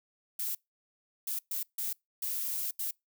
violet noise bursts at uneven times, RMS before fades -34 dBFS, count 6, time 0.39-0.55 / 1.27-1.39 / 1.51-1.63 / 1.78-1.93 / 2.22-2.71 / 2.79-2.91 s, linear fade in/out 5 ms, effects noise-tail reverb RT60 0.2 s tail -26 dB re dry

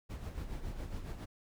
brown noise with tremolo, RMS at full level -39 dBFS, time 0.09-1.26 s, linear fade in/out 20 ms, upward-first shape sine, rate 7.2 Hz, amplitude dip 55%, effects none

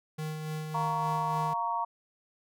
square tone with tremolo, 155.2 Hz, D#3, 4 cents flat, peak -33 dBFS, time 0.18-1.54 s, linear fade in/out 10 ms, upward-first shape sine, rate 3.5 Hz, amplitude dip 35%
sine chord, Bb minor, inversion second, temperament just, 699.2 / 932.3 / 1118.8 Hz, F5 / Bb5 / Db6, +2 / 0 / +16 cents, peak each -36 / -30 / -34 dBFS, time 0.74-1.85 s, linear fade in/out 10 ms
effects none

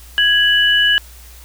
sine tone pair together, 1661.2 / 2960 Hz, G#6 / F#7, 0 / 0 cents, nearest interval minor seventh, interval 1000 cents, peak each -13 dBFS, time 0.18-0.98 s, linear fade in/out 0 ms, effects added 60 Hz sine -38 dBFS peak until 1.44 s + white hiss -43 dBFS RMS until 1.44 s

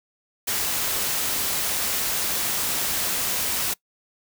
white noise, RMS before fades -25 dBFS, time 0.47-3.74 s, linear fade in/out 10 ms, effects noise-tail reverb RT60 0.1 s tail -22 dB re dry

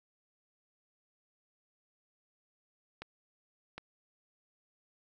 clicks, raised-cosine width 0.3 ms, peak -26 dBFS, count 2, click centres 3.02 / 3.78 s, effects none

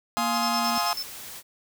40% pulse chord, F minor seventh, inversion none, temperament just, 698.5 / 838.1 / 1047.7 / 1257.2 Hz, F5 / Ab5 / C6 / Eb6, 0 / +16 / +2 / +18 cents, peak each -29 dBFS, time 0.17-0.93 s, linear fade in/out 0 ms
sine tone, 234.2 Hz, A#3, 8 cents sharp, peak -30 dBFS, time 0.18-0.78 s, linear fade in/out 0 ms
triangle tone with tremolo, 5274 Hz, E8, in tune, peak -27 dBFS, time 0.32-1.06 s, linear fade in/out 50 ms, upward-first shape square, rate 9.2 Hz, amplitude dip 80%
white noise, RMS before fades -40 dBFS, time 0.6-1.43 s, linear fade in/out 50 ms
effects none

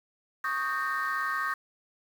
sine chord, Eb dominant seventh, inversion third, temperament equal with one note detuned, 1108.7 / 1244.5 / 1568 / 1835.8 Hz, Db6 / Eb6 / G6 / Bb6, 0 / 0 / 0 / -27 cents, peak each -32 dBFS, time 0.44-1.54 s, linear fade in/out 5 ms, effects tanh soft clip ceiling -22 dBFS + 8-bit

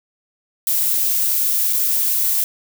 violet noise with dropouts, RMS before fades -18 dBFS, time 0.67-2.44 s, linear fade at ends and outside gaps 1 ms, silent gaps 1.727-1.731 s, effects none

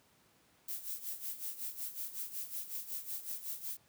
violet noise with tremolo, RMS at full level -39 dBFS, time 0.68-3.77 s, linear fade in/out 5 ms, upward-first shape sine, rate 5.4 Hz, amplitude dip 75%, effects pink hiss -68 dBFS RMS until 3.88 s + high-pass 100 Hz 12 dB/octave

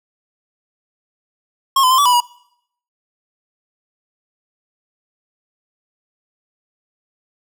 square tone with pitch steps, 1082 / 1017 / 1044 / 1147 / 987 / 965 Hz, C#6 / C6 / C6 / D6 / B5 / B5, -42 / -50 / -4 / -41 / -1 / -40 cents, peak -11 dBFS, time 1.76-2.204 s, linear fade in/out 5 ms, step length 74 ms, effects noise-tail reverb RT60 0.7 s tail -23 dB re dry

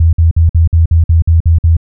sine tone bursts, 82.41 Hz, E2, in tune, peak -4 dBFS, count 10, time 0-1.768 s, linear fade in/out 5 ms, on 130 ms, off 52 ms, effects none

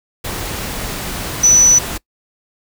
sine tone in noise, 5960 Hz, F#8, 12 cents sharp, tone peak -6 dBFS, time 1.43-1.79 s, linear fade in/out 10 ms, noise pink, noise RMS -24 dBFS, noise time 0.24-1.98 s, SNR +15 dB, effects noise-tail reverb RT60 0.1 s tail -23 dB re dry

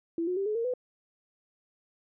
sine tone with pitch steps, 334 / 362.1 / 392.6 / 425.7 / 461.6 / 500.4 Hz, E4 / F#4 / G4 / G#4 / A#4 / B4, +23 / -37 / +3 / +43 / -17 / +23 cents, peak -27 dBFS, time 0.18-0.738 s, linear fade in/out 2 ms, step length 93 ms, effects none

